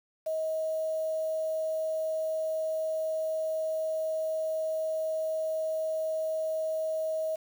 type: tone with quantisation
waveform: sine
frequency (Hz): 634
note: D#5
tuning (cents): +32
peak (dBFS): -28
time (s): 0.26-7.36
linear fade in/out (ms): 10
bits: 8
effects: none